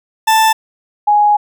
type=tone pair in turn; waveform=40% pulse / sine; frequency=883 / 831.9 Hz; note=A5 / G#5; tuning=+6 / +3 cents; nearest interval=minor second; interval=103 cents; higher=first; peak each=-7 dBFS; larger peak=neither; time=0.27-0.53 / 1.07-1.37 s; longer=second; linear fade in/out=10 ms; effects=none